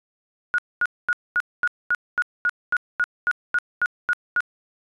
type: tone bursts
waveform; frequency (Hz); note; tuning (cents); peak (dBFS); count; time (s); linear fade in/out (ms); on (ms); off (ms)
sine; 1448; F#6; -38; -17; 15; 0.54-4.405; 0; 43; 230
effects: resampled to 22050 Hz